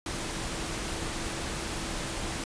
sine tone in noise, 330 Hz, E4, 2 cents sharp, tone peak -43 dBFS, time 0.06-2.44 s, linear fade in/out 2 ms, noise pink, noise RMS -34 dBFS, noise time 0.06-2.44 s, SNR -12 dB, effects resampled to 22050 Hz

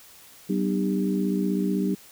sine tone cluster, 191.8 / 248.2 / 303.6 / 399 Hz, G3 / B3 / D#4 / G4, -37 / +9 / -42 / +31 cents, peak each -24 / -31 / -28 / -31 dBFS, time 0.49-1.95 s, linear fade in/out 10 ms, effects white hiss -50 dBFS RMS until 2.11 s

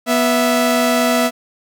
sawtooth tone pair together, 244.7 / 660 Hz, B3 / E5, -16 / +2 cents, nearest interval octave + perfect fourth, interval 1718 cents, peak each -12 dBFS, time 0.06-1.31 s, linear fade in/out 50 ms, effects none

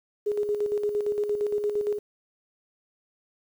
sine tone with tremolo, 415.3 Hz, G#4, in tune, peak -22 dBFS, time 0.26-1.99 s, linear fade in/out 10 ms, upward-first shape square, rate 8.7 Hz, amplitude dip 50%, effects 9-bit

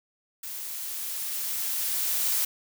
blue noise with level ramp, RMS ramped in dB -37 to -25 dBFS, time 0.43-2.45 s, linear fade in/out 5 ms, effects none

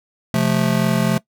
square chord, F major, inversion second, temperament just, 130.96 / 174.61 / 218.3 Hz, C3 / F3 / A3, +2 / 0 / -13 cents, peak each -22 / -20 / -20 dBFS, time 0.34-1.18 s, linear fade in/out 2 ms, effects noise-tail reverb RT60 0.1 s tail -20 dB re dry

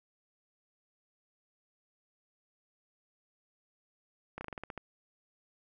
slowing click train, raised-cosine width 0.5 ms, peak -25 dBFS, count 9, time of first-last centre 4.38-4.777 s, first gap 30 ms, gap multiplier 1.14, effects none

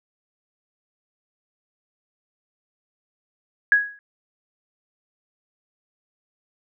sine tone with exponential decay, 1663 Hz, G#6, 2 cents sharp, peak -9 dBFS, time 3.72-3.99 s, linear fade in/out 1 ms, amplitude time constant 58 ms, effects none

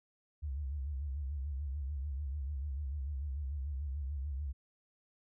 sine tone with vibrato, 70.2 Hz, C#2, 22 cents sharp, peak -35 dBFS, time 0.42-4.53 s, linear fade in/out 20 ms, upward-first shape sine, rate 6.8 Hz, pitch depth 130 cents each way, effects none

